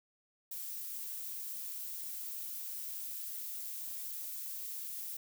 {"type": "noise", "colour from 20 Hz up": "violet", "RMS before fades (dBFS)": -42, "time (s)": [0.51, 5.17], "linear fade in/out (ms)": 5, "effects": []}